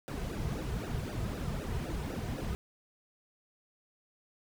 brown noise with flanger, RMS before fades -36 dBFS, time 0.08-2.55 s, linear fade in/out 0 ms, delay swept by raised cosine 0.91 to 3.71 ms, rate 3.9 Hz, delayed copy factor -1, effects none

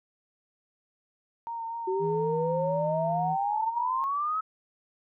sine tone with vibrato, 920 Hz, A#5, 23 cents flat, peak -32 dBFS, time 1.47-4.04 s, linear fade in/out 0 ms, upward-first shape sine, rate 4.1 Hz, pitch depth 20 cents each way
sine exponential sweep, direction up, 370 to 1300 Hz, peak -26 dBFS, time 1.87-4.41 s, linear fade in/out 10 ms
triangle tone, 162.2 Hz, E3, 28 cents flat, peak -30 dBFS, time 1.99-3.37 s, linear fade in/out 50 ms
effects none

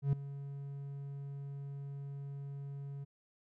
triangle tone with ADSR envelope, 140 Hz, C#3, 18 cents sharp, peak -23 dBFS, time 0.02-3.05 s, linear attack 110 ms, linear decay 3 ms, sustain -16 dB, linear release 18 ms, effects none

